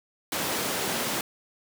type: high-pass noise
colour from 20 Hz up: pink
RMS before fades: -29 dBFS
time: 0.32-1.21 s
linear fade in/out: 2 ms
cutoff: 220 Hz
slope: 12 dB/octave
effects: none